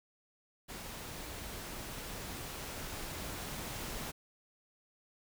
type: noise with level ramp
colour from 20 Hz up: pink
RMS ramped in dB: -45 to -41 dBFS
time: 0.68-4.12 s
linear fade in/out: 20 ms
effects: none